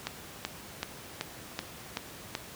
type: click train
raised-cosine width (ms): 0.2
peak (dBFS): -14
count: 7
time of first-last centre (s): 0.07-2.351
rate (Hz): 2.63
effects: pink hiss -46 dBFS RMS until 2.55 s + high-pass 80 Hz 12 dB/octave